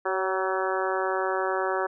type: harmonic tone with a mistuned harmonic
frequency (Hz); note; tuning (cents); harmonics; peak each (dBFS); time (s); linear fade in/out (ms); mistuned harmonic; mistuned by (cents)
189.4; F#3; +41; 2 / 3 / 4 / 5 / 6 / 7 / 8 / 9; -29 / -31 / -32 / -33 / -34 / -34 / -35 / -36; 0.05-1.87; 10; 3; -28
effects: none